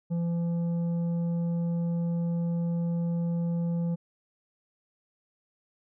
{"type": "tone with tanh clipping", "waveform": "sine", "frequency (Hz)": 170, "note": "F3", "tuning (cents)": -46, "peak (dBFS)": -27, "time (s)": [0.1, 3.96], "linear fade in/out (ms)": 20, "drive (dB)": 7, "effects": []}